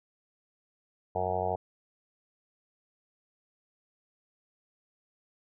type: harmonic tone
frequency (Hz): 92.5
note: F#2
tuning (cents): 0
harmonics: 1 / 2 / 4 / 5 / 6 / 7 / 8 / 9 / 10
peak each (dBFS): -38 / -43 / -42 / -35 / -39 / -34 / -33 / -36 / -43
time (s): 1.15-1.56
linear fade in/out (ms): 5
effects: none